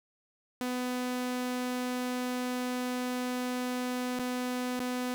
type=tone with dropouts; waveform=sawtooth; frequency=249.8 Hz; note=B3; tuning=20 cents sharp; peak=-27 dBFS; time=0.61-5.14 s; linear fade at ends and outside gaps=0 ms; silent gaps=4.188-4.195 / 4.793-4.802 s; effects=none